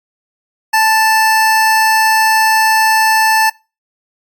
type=tone; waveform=25% pulse; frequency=880 Hz; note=A5; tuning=in tune; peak=-5 dBFS; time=0.73-3.5 s; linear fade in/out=10 ms; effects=noise-tail reverb RT60 0.3 s tail -25 dB re dry + AAC 64 kbps